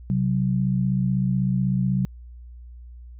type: tone pair together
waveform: sine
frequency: 131.82 / 187.9 Hz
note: C3 / F#3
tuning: +13 / +27 cents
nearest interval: tritone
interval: 614 cents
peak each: -22 / -22 dBFS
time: 0.1-2.05 s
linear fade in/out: 0 ms
effects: added 60 Hz sine -39 dBFS peak until 3.19 s